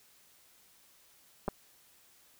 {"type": "clicks", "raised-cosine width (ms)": 1, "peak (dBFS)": -19, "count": 2, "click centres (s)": [1.48, 1.485], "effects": ["white hiss -63 dBFS RMS until 2.39 s"]}